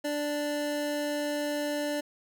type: tone pair together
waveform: square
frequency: 293.7 / 587.4 Hz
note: D4 / D5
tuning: 0 / 0 cents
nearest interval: octave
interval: 1200 cents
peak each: -33 / -32 dBFS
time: 0.04-2.01 s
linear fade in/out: 10 ms
effects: none